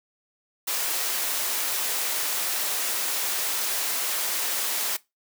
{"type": "high-pass noise", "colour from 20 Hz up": "white", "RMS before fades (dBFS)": -27, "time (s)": [0.67, 4.97], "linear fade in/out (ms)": 10, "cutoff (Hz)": 400, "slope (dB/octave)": 12, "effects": ["noise-tail reverb RT60 0.2 s tail -20 dB re dry"]}